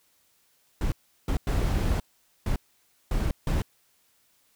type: noise bursts at uneven times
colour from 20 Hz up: brown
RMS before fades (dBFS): -25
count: 6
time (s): 0.81-0.92 / 1.28-1.37 / 1.47-2 / 2.46-2.56 / 3.11-3.31 / 3.47-3.62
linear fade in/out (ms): 2
effects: white hiss -66 dBFS RMS until 4.55 s